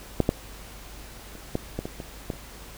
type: clicks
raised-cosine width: 2 ms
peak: -6 / -6 / -29 / -11 / -15 / -18 / -21 / -15 / -30 dBFS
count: 9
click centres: 0.203 / 0.291 / 1.353 / 1.554 / 1.79 / 1.855 / 2.002 / 2.302 / 2.336 s
effects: added 50 Hz sine -45 dBFS peak until 2.77 s + pink hiss -45 dBFS RMS until 2.77 s